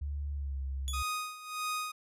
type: tone with pitch glide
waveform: sine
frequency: 71.8 to 67.38 Hz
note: D2 to C#2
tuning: -39 to -49 cents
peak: -33 dBFS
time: 0.01-1.03 s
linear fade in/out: 10 ms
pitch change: -110 cents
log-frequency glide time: 0.33-0.6 s
type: tone with exponential decay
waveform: 20% pulse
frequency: 3412 Hz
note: G#7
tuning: 46 cents sharp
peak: -29 dBFS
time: 0.88-1.18 s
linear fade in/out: 0 ms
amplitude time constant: 64 ms
type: tone with tremolo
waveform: sawtooth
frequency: 1244.5 Hz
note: D#6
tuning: in tune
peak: -28 dBFS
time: 0.93-1.92 s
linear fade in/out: 10 ms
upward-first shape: sine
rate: 1.6 Hz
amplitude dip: 80%
effects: resampled to 32000 Hz